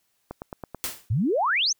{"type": "click train", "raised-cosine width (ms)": 1, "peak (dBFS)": -20, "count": 5, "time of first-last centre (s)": [0.31, 0.747], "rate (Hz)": 9.16}
{"type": "noise with exponential decay", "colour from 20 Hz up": "white", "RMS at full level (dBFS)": -26, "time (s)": [0.84, 1.09], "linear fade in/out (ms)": 0, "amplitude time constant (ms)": 53}
{"type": "exponential sweep", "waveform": "sine", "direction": "up", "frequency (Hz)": [92.5, 6650], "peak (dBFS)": -20, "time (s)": [1.1, 1.73], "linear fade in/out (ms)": 10}
{"effects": ["white hiss -71 dBFS RMS until 1.79 s"]}